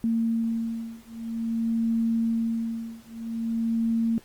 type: beating tone pair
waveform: sine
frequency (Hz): 227.9 / 228.4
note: A#3 / A#3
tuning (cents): -39 / -35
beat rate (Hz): 0.5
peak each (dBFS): -27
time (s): 0.04-4.18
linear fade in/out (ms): 0
effects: pink hiss -55 dBFS RMS until 4.24 s + Opus 24 kbps